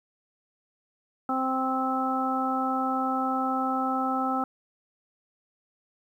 harmonic tone, 261.6 Hz, C4, in tune, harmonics 1 / 2 / 3 / 4 / 5, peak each -29 / -36 / -29 / -39 / -29 dBFS, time 1.29-4.44 s, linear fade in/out 2 ms, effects 10-bit

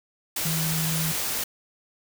sine tone in noise, 160.6 Hz, E3, 45 cents flat, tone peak -26 dBFS, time 0.45-1.12 s, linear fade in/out 5 ms, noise white, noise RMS -28 dBFS, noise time 0.36-1.44 s, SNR -1 dB, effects none

